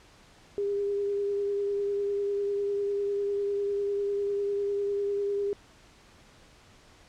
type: tone with vibrato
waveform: sine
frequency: 403.3 Hz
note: G4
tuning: 49 cents sharp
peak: -26 dBFS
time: 0.58-5.53 s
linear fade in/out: 0 ms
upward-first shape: triangle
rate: 10 Hz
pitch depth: 19 cents each way
effects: pink hiss -56 dBFS RMS until 7.08 s + low-pass 7000 Hz 12 dB/octave